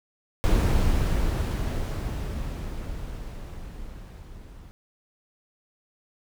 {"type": "noise with level ramp", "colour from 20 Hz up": "brown", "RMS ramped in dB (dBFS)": [-19, -45], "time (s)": [0.44, 4.71], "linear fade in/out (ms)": 0, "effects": []}